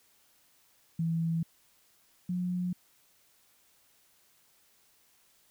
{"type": "tone pair in turn", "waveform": "sine", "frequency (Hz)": [164.81, 179.39], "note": ["E3", "F3"], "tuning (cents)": [0, 47], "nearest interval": "minor second", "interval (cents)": 147, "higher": "second", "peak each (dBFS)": [-27, -29], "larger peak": "first", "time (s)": [[0.99, 1.43], [2.29, 2.73]], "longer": "neither", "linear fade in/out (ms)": 5, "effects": ["white hiss -66 dBFS RMS until 5.5 s"]}